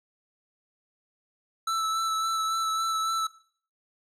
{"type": "tone with vibrato", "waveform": "square", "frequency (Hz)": 1318.5, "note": "E6", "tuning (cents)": 0, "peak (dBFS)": -26, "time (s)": [1.67, 3.27], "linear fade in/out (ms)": 5, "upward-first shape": "sine", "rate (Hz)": 3.6, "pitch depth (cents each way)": 16, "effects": ["noise-tail reverb RT60 0.5 s tail -18 dB re dry", "low-pass 10000 Hz 12 dB/octave"]}